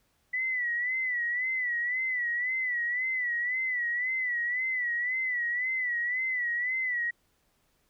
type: tone with vibrato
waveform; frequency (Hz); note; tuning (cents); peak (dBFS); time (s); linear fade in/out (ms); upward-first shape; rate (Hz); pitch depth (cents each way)
sine; 1975.5; B6; 0; -27; 0.33-7.11; 10; sine; 1.9; 79
effects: pink hiss -71 dBFS RMS until 7.89 s